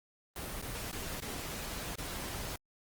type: noise with dropouts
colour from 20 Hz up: pink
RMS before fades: -40 dBFS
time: 0.36-2.56 s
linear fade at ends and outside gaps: 2 ms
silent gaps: 0.616-0.624 / 0.914-0.927 / 1.203-1.221 / 1.956-1.983 s
effects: Opus 24 kbps